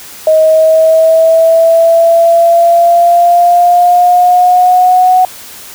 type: linear sweep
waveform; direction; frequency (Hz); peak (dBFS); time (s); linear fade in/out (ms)
sine; up; 628 to 740; -3; 0.27-5.25; 2
effects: white hiss -30 dBFS RMS until 5.74 s